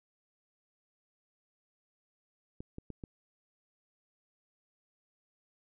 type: clicks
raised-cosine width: 3 ms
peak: -29 dBFS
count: 4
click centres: 2.605 / 2.784 / 2.903 / 3.038 s
effects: none